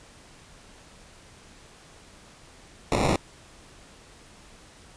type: noise with sample-and-hold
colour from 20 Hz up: blue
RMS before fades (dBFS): -23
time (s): 2.92-3.16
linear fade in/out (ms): 0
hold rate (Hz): 1575
effects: pink hiss -51 dBFS RMS until 4.96 s + resampled to 22050 Hz